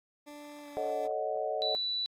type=tone with pitch glide; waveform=20% pulse; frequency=293.7 to 290.3 Hz; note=D4 to D4; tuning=0 to -20 cents; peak=-40 dBFS; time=0.26-1.08 s; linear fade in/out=20 ms; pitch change=-20 cents; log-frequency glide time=0.62-0.67 s
type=chord; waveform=sine; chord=D# half-diminished seventh; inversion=second; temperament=equal; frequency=440 / 554.4 / 622.3 / 740 Hz; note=A4 / C#5 / D#5 / F#5; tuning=0 / 0 / 0 / 0 cents; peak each=-37 / -37 / -34 / -36 dBFS; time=0.77-1.75 s; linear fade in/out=0 ms
type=tone; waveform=sine; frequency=3958 Hz; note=B7; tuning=3 cents sharp; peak=-30 dBFS; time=1.62-2.06 s; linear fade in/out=0 ms
effects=AAC 64 kbps